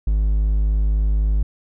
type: tone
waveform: triangle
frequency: 51.91 Hz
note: G#1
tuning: in tune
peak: -13 dBFS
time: 0.07-1.43 s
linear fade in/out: 5 ms
effects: none